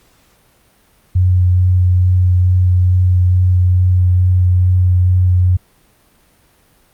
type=tone with vibrato; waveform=sine; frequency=90.8 Hz; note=F#2; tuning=32 cents flat; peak=-8 dBFS; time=1.15-5.57 s; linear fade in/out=10 ms; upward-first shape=sine; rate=2.3 Hz; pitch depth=11 cents each way; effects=pink hiss -53 dBFS RMS until 6.93 s + Opus 48 kbps